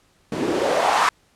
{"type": "noise with band-pass filter sweep", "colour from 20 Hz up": "white", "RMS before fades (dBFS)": -20, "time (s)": [0.32, 1.09], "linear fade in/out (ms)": 2, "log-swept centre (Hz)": [240, 1200], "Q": 2.8, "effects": ["pink hiss -60 dBFS RMS until 1.35 s", "low-pass 10000 Hz 12 dB/octave"]}